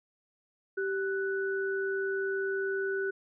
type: tone pair together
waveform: sine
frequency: 388.7 / 1485 Hz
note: G4 / F#6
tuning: -15 / +6 cents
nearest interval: octave + major seventh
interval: 2321 cents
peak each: -30 / -34 dBFS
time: 0.77-3.11 s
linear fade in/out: 10 ms
effects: none